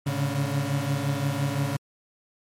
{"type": "tone cluster", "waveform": "35% pulse", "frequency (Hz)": [107.7, 138.4, 144.2], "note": ["A2", "C#3", "D3"], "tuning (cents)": [-37, -2, -31], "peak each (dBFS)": [-31, -25, -27], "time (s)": [0.06, 1.77], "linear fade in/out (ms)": 10, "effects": ["MP3 64 kbps"]}